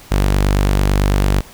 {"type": "tone", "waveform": "sawtooth", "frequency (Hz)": 49, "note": "G1", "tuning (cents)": 0, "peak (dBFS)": -8, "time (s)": [0.11, 1.41], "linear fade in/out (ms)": 10, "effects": ["pink hiss -41 dBFS RMS until 1.53 s"]}